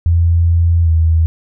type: tone with pitch glide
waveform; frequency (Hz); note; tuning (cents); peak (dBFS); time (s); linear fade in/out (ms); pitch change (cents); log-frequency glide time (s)
sine; 84.5 to 81.2; E2 to E2; +43 to -26; -8; 0.06-1.26; 0; -69; 0.83-0.89
effects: none